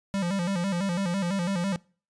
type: tone with vibrato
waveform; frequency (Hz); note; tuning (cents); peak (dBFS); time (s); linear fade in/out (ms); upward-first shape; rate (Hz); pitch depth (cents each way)
square; 185; F#3; 0; -26; 0.14-1.76; 0; square; 6; 110
effects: noise-tail reverb RT60 0.4 s tail -24 dB re dry + resampled to 22050 Hz